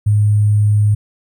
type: tone with sample-and-hold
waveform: sine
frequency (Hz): 104.5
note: G#2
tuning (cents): +11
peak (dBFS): -9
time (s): 0.06-0.95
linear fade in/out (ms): 10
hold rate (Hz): 8820
effects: none